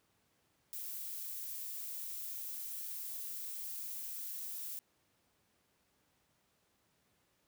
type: noise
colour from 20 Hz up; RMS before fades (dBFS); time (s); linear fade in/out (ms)
violet; -43; 0.73-4.79; 0
effects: pink hiss -75 dBFS RMS until 7.47 s + high-pass 80 Hz 12 dB/octave